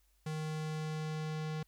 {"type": "tone with low-pass filter sweep", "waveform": "square", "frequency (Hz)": 155.56, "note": "D#3", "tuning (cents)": 0, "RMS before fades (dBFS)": -38, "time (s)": [0.26, 1.63], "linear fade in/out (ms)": 5, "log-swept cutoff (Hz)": [8900, 5100], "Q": 0.89, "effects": ["added 50 Hz sine -69 dBFS peak until 1.67 s", "white hiss -75 dBFS RMS until 1.67 s"]}